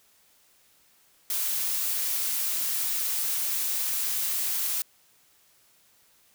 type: noise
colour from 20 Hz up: blue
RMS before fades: -28 dBFS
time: 1.3-4.82 s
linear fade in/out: 2 ms
effects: white hiss -62 dBFS RMS until 6.34 s